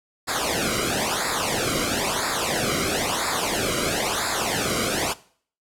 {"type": "noise with flanger", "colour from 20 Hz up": "pink", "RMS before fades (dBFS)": -24, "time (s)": [0.27, 5.14], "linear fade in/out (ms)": 20, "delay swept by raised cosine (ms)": [0.33, 1.16], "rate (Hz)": 1, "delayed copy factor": -0.9, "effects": ["noise-tail reverb RT60 0.5 s tail -19 dB re dry", "low-pass 11000 Hz 12 dB/octave"]}